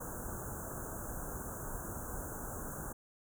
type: band-stop noise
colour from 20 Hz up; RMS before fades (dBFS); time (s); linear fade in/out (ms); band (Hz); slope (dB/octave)
pink; -42; 0-2.93; 10; 1600 to 6400; 96
effects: none